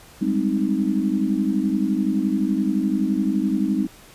sine chord, Ab major seventh, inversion third, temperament equal, 196 / 207.7 / 261.6 / 311.1 Hz, G3 / Ab3 / C4 / Eb4, 0 / 0 / 0 / 0 cents, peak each -24 dBFS, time 0.21-3.87 s, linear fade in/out 10 ms, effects pink hiss -47 dBFS RMS until 4.14 s + resampled to 32000 Hz

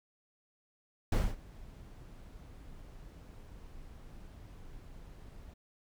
brown noise with ADSR envelope, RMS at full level -26 dBFS, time 1.12-5.54 s, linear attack 4 ms, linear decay 230 ms, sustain -24 dB, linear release 8 ms, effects none

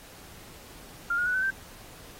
sine tone with pitch steps, 1396.9 / 1437 / 1478.3 / 1520.7 / 1564.3 Hz, F6 / F6 / F#6 / F#6 / G6, 0 / +49 / -2 / +47 / -4 cents, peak -24 dBFS, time 1.1-1.505 s, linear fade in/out 5 ms, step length 81 ms, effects pink hiss -49 dBFS RMS until 2.19 s + AAC 48 kbps

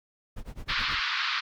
brown noise with tremolo, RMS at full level -35 dBFS, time 0.36-1 s, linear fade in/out 10 ms, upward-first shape sine, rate 9.4 Hz, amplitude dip 95%
pink band-pass noise, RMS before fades -29 dBFS, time 0.68-1.41 s, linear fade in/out 20 ms, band 1100 to 4700 Hz, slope 48 dB/octave
effects none

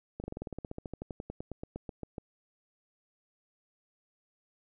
slowing click train, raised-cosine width 2 ms, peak -25 dBFS, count 25, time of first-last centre 0.2-2.182 s, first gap 39 ms, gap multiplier 1.06, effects none

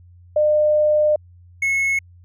sine / triangle tone pair in turn, 604 / 2185 Hz, D5 / C#7, +48 / -26 cents, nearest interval octave + minor seventh, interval 2226 cents, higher second, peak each -13 / -15 dBFS, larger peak first, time 0.36-1.16 / 1.62-1.99 s, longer first, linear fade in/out 5 ms, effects added 88 Hz sine -44 dBFS peak until 2.24 s

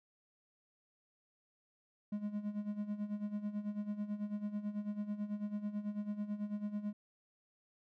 triangle tone with tremolo, 207.7 Hz, G#3, in tune, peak -32 dBFS, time 2.12-6.93 s, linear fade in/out 5 ms, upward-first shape sine, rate 9.1 Hz, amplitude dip 75%, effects none

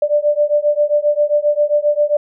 sine beating tone pair, 587.3 / 594.8 Hz, D5 / D5, 0 / +22 cents, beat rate 7.5 Hz, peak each -15 dBFS, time 0.02-2.17 s, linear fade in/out 5 ms, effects none

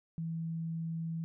sine tone, 164 Hz, E3, 9 cents flat, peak -34 dBFS, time 0.18-1.24 s, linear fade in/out 0 ms, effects none

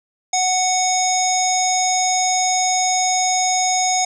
square tone with low-pass filter, 740 Hz, F#5, in tune, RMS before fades -18 dBFS, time 0.33-4.05 s, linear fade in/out 5 ms, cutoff 6500 Hz, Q 9.5, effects none

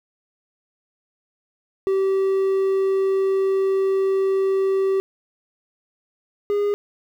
triangle tone pair in turn, 386.2 / 409.2 Hz, G4 / G#4, -26 / -26 cents, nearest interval minor second, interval 100 cents, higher second, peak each -15 / -16 dBFS, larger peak first, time 1.87-5 / 6.5-6.74 s, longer first, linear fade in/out 0 ms, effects 9-bit

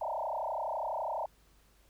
sine tone with frequency modulation, 773 Hz, G5, 24 cents flat, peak -32 dBFS, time 0.01-1.26 s, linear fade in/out 5 ms, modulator 32 Hz, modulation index 5.7, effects added 50 Hz sine -64 dBFS peak until 1.89 s + pink hiss -67 dBFS RMS until 1.89 s

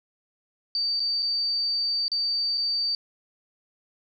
sine tone with dropouts, 4616 Hz, D8, 31 cents flat, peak -23 dBFS, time 0.75-2.95 s, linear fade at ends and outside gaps 1 ms, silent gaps 0.996-1.002 / 1.223-1.227 / 2.081-2.117 / 2.574-2.578 s, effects 10-bit

